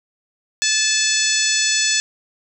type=harmonic tone; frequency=869 Hz; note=A5; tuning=22 cents flat; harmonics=2 / 3 / 4 / 5 / 6 / 7 / 8 / 9; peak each=-24 / -24 / -24 / -24 / -24 / -24 / -24 / -24 dBFS; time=0.62-2 s; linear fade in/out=0 ms; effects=none